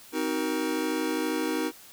square chord, C half-diminished seventh, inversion none, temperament just, 261.6 / 314 / 376.7 / 470.9 Hz, C4 / Eb4 / Gb4 / Bb4, 0 / +16 / +31 / +18 cents, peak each -34 / -30 / -35 / -34 dBFS, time 0.12-1.72 s, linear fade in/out 50 ms, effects white hiss -50 dBFS RMS until 1.92 s

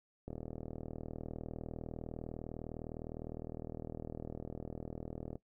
click train, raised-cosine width 2 ms, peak -29 dBFS, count 203, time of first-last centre 0.28-5.355 s, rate 39.8 Hz, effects noise-tail reverb RT60 0.1 s tail -17 dB re dry

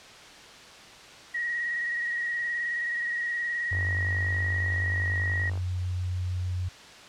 sine tone with vibrato, 1900 Hz, A#6, 33 cents sharp, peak -27 dBFS, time 1.34-5.5 s, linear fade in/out 10 ms, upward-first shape square, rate 19 Hz, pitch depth 22 cents each way
sine tone with pitch glide, 91.3 to 90.67 Hz, F#2 to F#2, -23 to -35 cents, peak -27 dBFS, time 3.71-6.69 s, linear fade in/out 10 ms, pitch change -12 cents, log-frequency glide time 4.1-4.64 s
click train, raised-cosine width 1 ms, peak -29 dBFS, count 94, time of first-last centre 3.73-5.575 s, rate 50.4 Hz
effects white hiss -47 dBFS RMS until 7.08 s + low-pass 5000 Hz 12 dB/octave

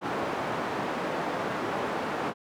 white band-pass noise, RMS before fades -31 dBFS, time 0.01-2.34 s, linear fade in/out 50 ms, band 170 to 1000 Hz, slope 12 dB/octave, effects none

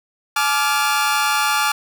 sawtooth chord, D diminished, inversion second, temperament equal with one note detuned, 852 / 1174.7 / 1396.9 Hz, Ab5 / D6 / F6, +44 / 0 / 0 cents, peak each -17 dBFS, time 0.36-1.72 s, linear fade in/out 5 ms, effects none

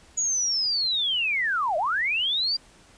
sine linear two-way sweep, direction down then up, 6850 to 587.3 to 4815 Hz, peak -22 dBFS, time 0.17-2.57 s, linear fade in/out 10 ms, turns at 1.77 s, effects pink hiss -54 dBFS RMS until 2.97 s + resampled to 22050 Hz

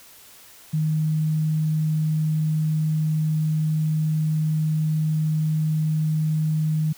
sine tone, 155.56 Hz, D#3, in tune, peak -19 dBFS, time 0.73-6.93 s, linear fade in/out 10 ms, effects white hiss -48 dBFS RMS until 6.97 s

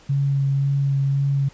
sine tone with vibrato, 138.59 Hz, C#3, in tune, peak -17 dBFS, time 0.09-1.49 s, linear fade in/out 10 ms, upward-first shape sine, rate 1.9 Hz, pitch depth 13 cents each way, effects pink hiss -50 dBFS RMS until 1.53 s + resampled to 16000 Hz

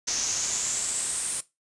brown noise with band-pass filter sweep, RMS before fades -29 dBFS, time 0.07-1.41 s, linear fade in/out 10 ms, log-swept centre 6000 to 9100 Hz, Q 6.3, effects noise-tail reverb RT60 0.2 s tail -17 dB re dry + resampled to 24000 Hz

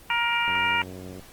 harmonic tone, 470.8 Hz, A#4, 17 cents sharp, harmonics 2 / 3 / 4 / 5 / 6, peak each -26 / -28 / -30 / -26 / -29 dBFS, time 0.1-0.82 s, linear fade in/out 2 ms
click train, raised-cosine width 2 ms, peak -27 dBFS, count 67, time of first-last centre 0.48-1.195 s, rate 92.3 Hz
effects pink hiss -49 dBFS RMS until 1.32 s + Opus 24 kbps

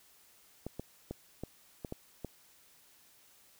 clicks, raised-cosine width 2 ms, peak -25 dBFS, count 7, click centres 0.666 / 0.796 / 1.11 / 1.436 / 1.848 / 1.924 / 2.247 s, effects white hiss -63 dBFS RMS until 3.59 s

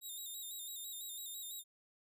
5% pulse tone with vibrato, 3729 Hz, A#7, in tune, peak -37 dBFS, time 0.01-1.64 s, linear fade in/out 50 ms, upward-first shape square, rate 6 Hz, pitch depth 49 cents each way, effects none

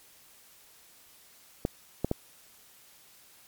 clicks, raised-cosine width 2 ms, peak -13 dBFS, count 3, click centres 1.651 / 2.046 / 2.114 s, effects white hiss -57 dBFS RMS until 3.47 s + MP3 96 kbps

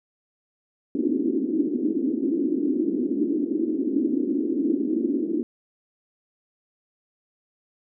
white band-pass noise, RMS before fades -24 dBFS, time 0.95-5.43 s, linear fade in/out 0 ms, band 250 to 340 Hz, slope 48 dB/octave, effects none

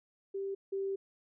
sine tone pair in turn, 392 / 390.3 Hz, G4 / G4, 0 / -8 cents, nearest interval unison, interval 8 cents, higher first, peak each -34 / -32 dBFS, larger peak second, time 0.34-0.55 / 0.72-0.96 s, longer second, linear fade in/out 10 ms, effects none

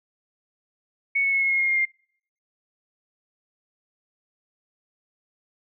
sine tone with pitch steps, 2217 / 2202 / 2186 / 2171 / 2156 / 2141 / 2127 / 2112 Hz, C#7 / C#7 / C#7 / C#7 / C#7 / C7 / C7 / C7, 0 / -12 / -25 / -37 / -49 / +39 / +28 / +16 cents, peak -19 dBFS, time 1.15-1.854 s, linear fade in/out 10 ms, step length 88 ms, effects noise-tail reverb RT60 0.6 s tail -26 dB re dry

